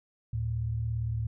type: tone pair together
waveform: sine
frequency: 74.8 / 112.46 Hz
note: D2 / A2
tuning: +32 / +38 cents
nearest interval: perfect fifth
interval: 706 cents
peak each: -35 / -29 dBFS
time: 0.33-1.27 s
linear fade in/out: 5 ms
effects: none